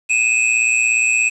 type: tone pair together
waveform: square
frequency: 2492 / 2609 Hz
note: D#7 / E7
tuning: +2 / -18 cents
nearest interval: minor second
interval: 80 cents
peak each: -17 dBFS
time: 0.09-1.3 s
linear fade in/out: 20 ms
effects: resampled to 24000 Hz + 7-bit